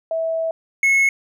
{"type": "tone pair in turn", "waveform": ["sine", "triangle"], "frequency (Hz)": [652, 2184], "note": ["E5", "C#7"], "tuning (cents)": [-19, -26], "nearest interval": "octave + major sixth", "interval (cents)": 2093, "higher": "second", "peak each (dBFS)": [-19, -11], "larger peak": "second", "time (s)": [[0.11, 0.51], [0.83, 1.09]], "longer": "first", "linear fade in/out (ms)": 2, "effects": []}